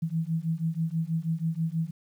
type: beating tone pair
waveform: sine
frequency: 160 / 166.2 Hz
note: D#3 / E3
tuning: +49 / +15 cents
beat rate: 6.2 Hz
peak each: -29 dBFS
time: 0.02-1.91 s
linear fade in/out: 10 ms
effects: 10-bit